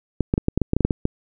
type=clicks; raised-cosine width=3 ms; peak=-5 dBFS; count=12; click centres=0.207 / 0.339 / 0.379 / 0.484 / 0.576 / 0.617 / 0.734 / 0.766 / 0.807 / 0.85 / 0.908 / 1.054 s; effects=none